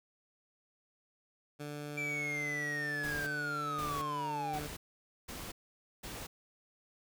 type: tone with pitch glide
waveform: 15% pulse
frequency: 147.2 to 148.22 Hz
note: D3 to D3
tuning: +4 to +16 cents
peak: -34 dBFS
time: 1.59-4.68 s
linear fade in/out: 20 ms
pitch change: +12 cents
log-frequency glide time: 4.36-4.51 s
type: linear sweep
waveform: triangle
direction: down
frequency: 2349 to 740 Hz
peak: -33 dBFS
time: 1.97-4.59 s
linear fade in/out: 10 ms
type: noise bursts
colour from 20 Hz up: pink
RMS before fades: -44 dBFS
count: 5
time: 3.03-6.27 s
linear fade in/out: 10 ms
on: 240 ms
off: 510 ms
effects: none